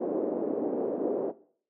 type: band-pass noise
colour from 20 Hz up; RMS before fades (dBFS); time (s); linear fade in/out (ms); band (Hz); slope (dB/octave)
white; -30; 0-1.32; 20; 280 to 480; 24
effects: noise-tail reverb RT60 0.5 s tail -17 dB re dry